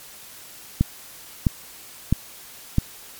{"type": "click train", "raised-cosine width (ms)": 5, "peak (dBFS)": -4, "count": 4, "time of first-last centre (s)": [0.81, 2.784], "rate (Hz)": 1.52, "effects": ["white hiss -43 dBFS RMS until 3.19 s", "MP3 96 kbps"]}